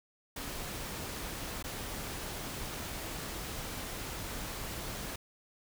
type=noise with dropouts; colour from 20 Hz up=pink; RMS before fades=-40 dBFS; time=0.36-5.16 s; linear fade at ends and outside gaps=5 ms; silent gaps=1.627-1.64 s; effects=none